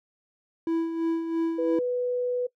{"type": "tone with tremolo", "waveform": "triangle", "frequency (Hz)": 329.5, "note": "E4", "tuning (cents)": -1, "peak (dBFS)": -20, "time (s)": [0.67, 1.79], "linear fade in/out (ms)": 2, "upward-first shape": "sine", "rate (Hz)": 3, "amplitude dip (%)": 55}
{"type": "tone", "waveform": "sine", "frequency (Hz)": 493.9, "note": "B4", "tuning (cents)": 0, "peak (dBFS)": -24, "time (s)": [1.58, 2.47], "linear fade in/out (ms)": 10}
{"effects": ["noise-tail reverb RT60 0.1 s tail -21 dB re dry"]}